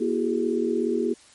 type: tone cluster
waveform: sine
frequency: 239.6 / 333.8 / 378.7 / 415.4 Hz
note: A#3 / E4 / F#4 / G#4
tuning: +48 / +22 / +40 / 0 cents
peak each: -27 dBFS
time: 0-1.14 s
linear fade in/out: 10 ms
effects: white hiss -53 dBFS RMS until 1.34 s + MP3 48 kbps